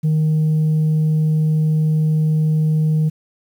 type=tone; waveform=sine; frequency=155.56 Hz; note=D#3; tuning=in tune; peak=-11 dBFS; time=0.03-3.1 s; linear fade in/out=20 ms; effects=tanh soft clip ceiling -12 dBFS + 8-bit